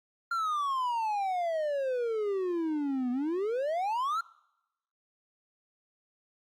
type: exponential two-way sweep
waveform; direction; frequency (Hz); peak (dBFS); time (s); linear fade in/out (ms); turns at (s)
triangle; down then up; 1396.9 to 242.1 to 1396.9; -26; 0.31-4.21; 5; 3.11
effects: noise-tail reverb RT60 0.9 s tail -23 dB re dry + Opus 48 kbps